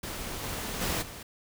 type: noise with level steps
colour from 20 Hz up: pink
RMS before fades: -37 / -35 / -30 / -43 dBFS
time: 0.03-1.23 s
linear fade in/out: 5 ms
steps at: 0.42 / 0.8 / 1.01 s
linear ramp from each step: 20 ms
effects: none